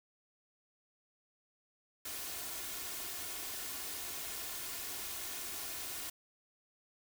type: noise with comb filter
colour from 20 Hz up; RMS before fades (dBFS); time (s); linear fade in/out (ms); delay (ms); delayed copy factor
white; -42; 2.05-6.1; 5; 2.8; +0.5
effects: none